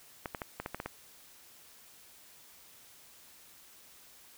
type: clicks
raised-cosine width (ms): 0.5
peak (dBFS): -21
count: 8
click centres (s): 0.258 / 0.348 / 0.418 / 0.6 / 0.661 / 0.746 / 0.801 / 0.86
effects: white hiss -57 dBFS RMS until 4.37 s

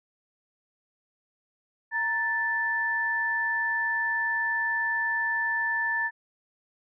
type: tone pair together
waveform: sine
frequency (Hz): 932.3 / 1759.9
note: A#5 / A6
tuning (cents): 0 / 0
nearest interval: major seventh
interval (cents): 1100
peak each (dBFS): -32 / -25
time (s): 1.91-6.11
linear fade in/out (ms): 50
effects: none

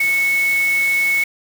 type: tone in noise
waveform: sine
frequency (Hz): 2206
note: C#7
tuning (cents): -9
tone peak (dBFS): -14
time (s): 0-1.24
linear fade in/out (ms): 5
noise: white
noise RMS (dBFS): -30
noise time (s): 0-1.24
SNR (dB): +13
effects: none

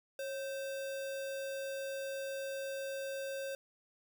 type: tone with sample-and-hold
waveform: sine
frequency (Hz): 546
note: C#5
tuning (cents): -26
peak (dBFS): -37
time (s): 0.19-3.55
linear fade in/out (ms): 2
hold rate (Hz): 2100
effects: none

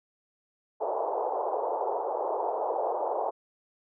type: band-pass noise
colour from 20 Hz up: white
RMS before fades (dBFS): -30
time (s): 0.8-3.31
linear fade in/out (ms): 20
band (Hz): 400 to 920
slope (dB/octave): 48
effects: none

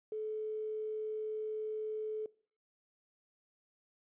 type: tone with quantisation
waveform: sine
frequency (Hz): 431.8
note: A4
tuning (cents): -33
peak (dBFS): -36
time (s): 0.12-2.26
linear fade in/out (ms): 2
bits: 11
effects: noise-tail reverb RT60 0.5 s tail -22 dB re dry + resampled to 8000 Hz

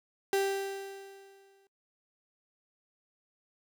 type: tone with exponential decay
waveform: 35% pulse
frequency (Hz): 392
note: G4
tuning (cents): 0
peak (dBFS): -23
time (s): 0.33-1.67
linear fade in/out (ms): 1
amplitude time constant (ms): 290
effects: noise-tail reverb RT60 0.2 s tail -24 dB re dry

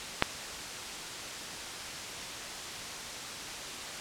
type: click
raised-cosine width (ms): 0.3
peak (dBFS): -5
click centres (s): 0.224
effects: white hiss -39 dBFS RMS until 4 s + low-pass 7000 Hz 12 dB/octave

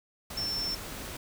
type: tone in noise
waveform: sine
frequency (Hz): 5390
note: E8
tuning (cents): +38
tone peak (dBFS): -30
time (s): 0.37-0.75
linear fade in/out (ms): 5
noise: pink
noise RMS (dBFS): -40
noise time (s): 0.3-1.17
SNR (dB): +7
effects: none

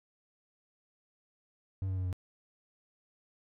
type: tone with pitch steps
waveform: triangle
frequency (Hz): 95.7 / 94.06 / 92.44 / 90.85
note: G2 / F#2 / F#2 / F#2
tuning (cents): -41 / +29 / -1 / -31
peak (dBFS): -29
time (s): 1.82-2.128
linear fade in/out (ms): 0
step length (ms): 77
effects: none

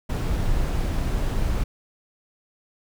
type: noise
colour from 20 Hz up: brown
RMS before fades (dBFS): -23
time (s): 0.09-1.64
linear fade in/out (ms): 10
effects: none

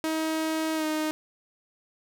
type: tone with pitch glide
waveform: sawtooth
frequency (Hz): 317.5 to 309.9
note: D#4 to D#4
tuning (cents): +35 to -7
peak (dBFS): -22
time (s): 0.04-1.11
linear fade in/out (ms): 0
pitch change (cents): -42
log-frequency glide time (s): 0.75-0.85
effects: none

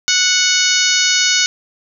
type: harmonic tone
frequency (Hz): 738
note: F#5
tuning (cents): -5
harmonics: 2 / 3 / 4 / 5 / 6 / 7 / 8 / 9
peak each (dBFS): -20 / -20 / -20 / -20 / -20 / -20 / -20 / -20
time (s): 0.08-1.46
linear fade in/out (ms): 0
effects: none

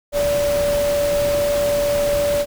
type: tone in noise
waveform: sine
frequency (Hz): 578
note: D5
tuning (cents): -28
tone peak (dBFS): -16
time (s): 0.12-2.46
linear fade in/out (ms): 50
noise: pink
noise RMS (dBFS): -27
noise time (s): 0.12-2.46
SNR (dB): +8
effects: none

